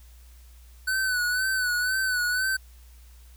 square tone with vibrato, 1500 Hz, F#6, 23 cents sharp, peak -24 dBFS, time 0.87-2.57 s, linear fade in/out 10 ms, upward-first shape sine, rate 2 Hz, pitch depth 53 cents each way, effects added 60 Hz sine -47 dBFS peak until 3.36 s + white hiss -59 dBFS RMS until 3.36 s

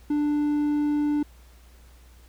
triangle tone, 295 Hz, D4, 8 cents sharp, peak -19 dBFS, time 0.1-1.23 s, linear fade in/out 5 ms, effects added 60 Hz sine -49 dBFS peak until 2.28 s + pink hiss -58 dBFS RMS until 2.28 s

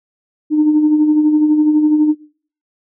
sine tone with tremolo, 303.8 Hz, D#4, 41 cents flat, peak -6 dBFS, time 0.5-2.15 s, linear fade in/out 50 ms, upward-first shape sine, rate 12 Hz, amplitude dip 50%, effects noise-tail reverb RT60 0.5 s tail -22 dB re dry + tanh soft clip ceiling -4 dBFS

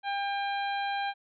harmonic tone, 800 Hz, G5, 35 cents sharp, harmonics 1 / 2 / 3 / 4 / 5, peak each -30 / -36 / -40 / -42 / -44 dBFS, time 0.03-1.14 s, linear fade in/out 50 ms, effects none

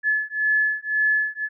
sine beating tone pair, 1718 / 1719.9 Hz, A6 / A6, -42 / -40 cents, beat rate 1.9 Hz, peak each -22 dBFS, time 0.03-1.49 s, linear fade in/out 50 ms, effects none

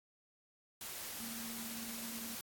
sine tone in noise, 229.8 Hz, A#3, 25 cents flat, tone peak -47 dBFS, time 1.2-2.35 s, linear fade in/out 2 ms, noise white, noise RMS -45 dBFS, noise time 0.81-2.41 s, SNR -5 dB, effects AAC 64 kbps

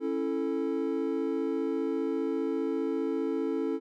triangle chord, A major, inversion first, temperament just, 275 / 330 / 440 Hz, C#4 / E4 / A4, -14 / +2 / 0 cents, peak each -30 dBFS, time 0-3.8 s, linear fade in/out 50 ms, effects none

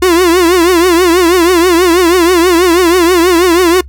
45% pulse tone with vibrato, 350.6 Hz, F4, 7 cents sharp, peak -5 dBFS, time 0.02-3.81 s, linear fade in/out 5 ms, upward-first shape triangle, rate 6.2 Hz, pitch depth 140 cents each way, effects noise-tail reverb RT60 0.1 s tail -23 dB re dry + added 67 Hz sine -27 dBFS peak until 3.88 s

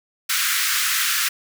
pink high-pass noise, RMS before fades -21 dBFS, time 0.29-1.29 s, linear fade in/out 10 ms, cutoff 1300 Hz, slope 48 dB/octave, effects none

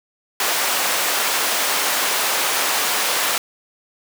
pink high-pass noise, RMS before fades -20 dBFS, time 0.4-3.38 s, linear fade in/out 2 ms, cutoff 690 Hz, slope 12 dB/octave, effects none

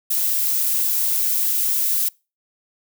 violet noise, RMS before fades -20 dBFS, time 0.1-2.09 s, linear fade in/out 10 ms, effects noise-tail reverb RT60 0.3 s tail -26 dB re dry

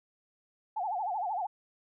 sine tone with vibrato, 789 Hz, G5, 11 cents sharp, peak -30 dBFS, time 0.76-1.47 s, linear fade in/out 10 ms, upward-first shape sine, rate 13 Hz, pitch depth 200 cents each way, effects none

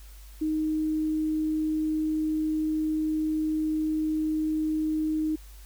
sine tone, 311.1 Hz, D#4, in tune, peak -24 dBFS, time 0.41-5.36 s, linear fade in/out 10 ms, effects added 50 Hz sine -44 dBFS peak until 5.65 s + white hiss -55 dBFS RMS until 5.65 s

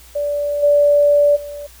sine tone with level steps, 581 Hz, D5, 19 cents flat, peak -17 / -9 / -27 dBFS, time 0.15-1.67 s, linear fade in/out 10 ms, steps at 0.62 / 1.35 s, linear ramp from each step 20 ms, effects added 60 Hz sine -44 dBFS peak until 1.8 s + white hiss -45 dBFS RMS until 1.8 s

